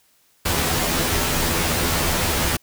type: noise with comb filter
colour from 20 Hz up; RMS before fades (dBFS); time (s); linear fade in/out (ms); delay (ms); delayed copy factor
pink; -21; 0.45-2.57; 10; 12; +0.95
effects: white hiss -60 dBFS RMS until 2.62 s